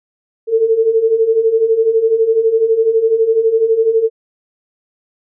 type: beating tone pair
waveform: sine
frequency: 440 / 452 Hz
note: A4 / A4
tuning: 0 / +47 cents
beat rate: 12 Hz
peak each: -16 / -11 dBFS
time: 0.47-4.1 s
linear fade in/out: 50 ms
effects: none